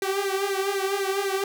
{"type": "tone with flanger", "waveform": "sawtooth", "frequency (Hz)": 392, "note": "G4", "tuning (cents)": 0, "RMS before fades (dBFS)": -26, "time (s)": [0.02, 1.44], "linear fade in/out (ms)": 2, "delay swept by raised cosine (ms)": [0.47, 3.47], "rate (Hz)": 4, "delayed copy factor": 1, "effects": []}